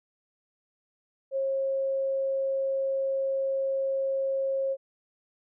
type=tone; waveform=sine; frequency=540 Hz; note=C#5; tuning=45 cents flat; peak=-25 dBFS; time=1.31-4.77 s; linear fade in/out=50 ms; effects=none